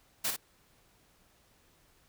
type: noise with echo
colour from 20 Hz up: white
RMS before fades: -31 dBFS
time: 0.24-0.31 s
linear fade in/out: 10 ms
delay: 55 ms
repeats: 1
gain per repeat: -6 dB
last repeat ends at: 0.365 s
effects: pink hiss -66 dBFS RMS until 2.08 s